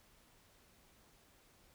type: silence
effects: pink hiss -67 dBFS RMS until 1.74 s